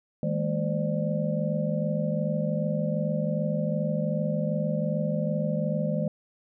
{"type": "tone cluster", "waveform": "sine", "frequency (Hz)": [159.5, 205.9, 228.5, 521, 594], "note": ["D#3", "G#3", "A#3", "C5", "D5"], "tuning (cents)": [43, -15, -34, -7, 20], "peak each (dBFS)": [-28, -30, -35, -33, -32], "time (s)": [0.23, 6.08], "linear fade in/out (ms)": 2, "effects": []}